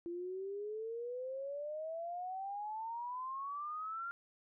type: exponential sweep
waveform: sine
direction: up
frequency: 339.2 to 1400 Hz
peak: -39 dBFS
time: 0.06-4.11 s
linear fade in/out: 0 ms
effects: none

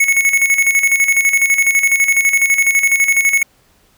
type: tone with tremolo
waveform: square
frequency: 2202 Hz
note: C#7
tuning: 12 cents flat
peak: -9 dBFS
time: 0-3.43 s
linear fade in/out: 5 ms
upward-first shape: square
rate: 12 Hz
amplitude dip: 60%
effects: pink hiss -54 dBFS RMS until 3.97 s

